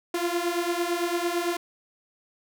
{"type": "beating tone pair", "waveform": "sawtooth", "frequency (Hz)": [341.9, 350.8], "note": ["F4", "F4"], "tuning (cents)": [-37, 8], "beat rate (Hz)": 8.9, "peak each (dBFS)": -24, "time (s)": [0.14, 1.57], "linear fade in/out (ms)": 5, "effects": []}